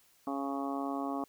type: harmonic tone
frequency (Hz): 138.59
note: C#3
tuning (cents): 0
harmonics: 2 / 3 / 4 / 5 / 6 / 7 / 8 / 9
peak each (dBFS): -35 / -44 / -45 / -40 / -42 / -50 / -41 / -51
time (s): 0.27-1.24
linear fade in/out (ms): 2
effects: white hiss -66 dBFS RMS until 1.28 s